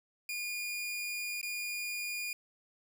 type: tone with dropouts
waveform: sawtooth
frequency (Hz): 2431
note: D#7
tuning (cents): -41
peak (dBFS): -32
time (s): 0.29-2.33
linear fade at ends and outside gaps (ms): 2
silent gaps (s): 1.414-1.429
effects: none